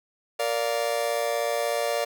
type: chord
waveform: 40% pulse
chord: Bb major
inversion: none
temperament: just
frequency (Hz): 466.2 / 582.7 / 699.2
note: Bb4 / D5 / F5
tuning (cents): 0 / -14 / +2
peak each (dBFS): -29 / -26 / -29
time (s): 0.39-2.05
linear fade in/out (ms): 10
effects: none